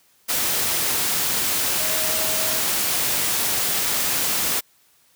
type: tone in noise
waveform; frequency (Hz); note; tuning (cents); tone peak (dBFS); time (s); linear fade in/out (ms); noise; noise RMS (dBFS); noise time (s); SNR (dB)
sine; 633; D#5; +30; -32; 1.79-2.61; 20; white; -22; 0.28-4.61; -13
effects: white hiss -59 dBFS RMS until 5.15 s + high-pass 60 Hz 12 dB/octave